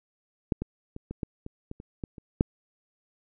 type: clicks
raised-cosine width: 3 ms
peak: -11 / -18 / -25 / -22 / -17 / -25 / -24 / -29 / -20 / -30 / -7 dBFS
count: 11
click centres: 0.522 / 0.62 / 0.964 / 1.11 / 1.232 / 1.464 / 1.714 / 1.801 / 2.038 / 2.182 / 2.409 s
effects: none